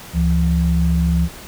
sine tone pair together, 70.9 / 168.78 Hz, C#2 / E3, +40 / +41 cents, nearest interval octave + minor third, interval 1501 cents, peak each -16 dBFS, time 0.13-1.29 s, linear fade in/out 50 ms, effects pink hiss -37 dBFS RMS until 1.47 s

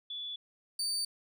sine / 30% pulse tone pair in turn, 3443 / 4596 Hz, A7 / D8, -38 / -38 cents, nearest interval perfect fourth, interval 500 cents, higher second, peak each -37 / -28 dBFS, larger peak second, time 0.1-0.36 / 0.79-1.05 s, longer neither, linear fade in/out 5 ms, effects none

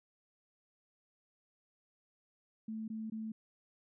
sine tone bursts, 220 Hz, A3, in tune, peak -38 dBFS, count 3, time 2.68-3.32 s, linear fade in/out 5 ms, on 200 ms, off 20 ms, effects none

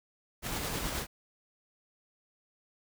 pink noise with tremolo, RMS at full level -34 dBFS, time 0.42-1.07 s, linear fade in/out 50 ms, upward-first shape square, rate 9.5 Hz, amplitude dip 25%, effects none

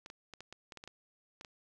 clicks, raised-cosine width 0.2 ms, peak -30 dBFS, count 11, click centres 0.061 / 0.101 / 0.337 / 0.406 / 0.526 / 0.722 / 0.773 / 0.839 / 0.876 / 1.411 / 1.448 s, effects none

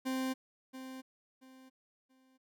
40% pulse tone with echo, 261.1 Hz, C4, 3 cents flat, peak -32 dBFS, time 0.05-0.34 s, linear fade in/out 20 ms, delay 680 ms, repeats 3, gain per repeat -11 dB, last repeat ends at 2.38 s, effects none

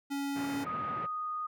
square tone, 280 Hz, C#4, 18 cents sharp, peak -33 dBFS, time 0.1-0.65 s, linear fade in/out 20 ms
pink band-pass noise, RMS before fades -43 dBFS, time 0.35-1.07 s, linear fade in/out 20 ms, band 110 to 2300 Hz, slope 24 dB/octave
sine tone with pitch glide, 1244.5 to 1236.6 Hz, D#6 to D#6, 0 to -11 cents, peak -33 dBFS, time 0.66-1.47 s, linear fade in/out 10 ms, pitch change -11 cents, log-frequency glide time 0.98-1.35 s
effects none

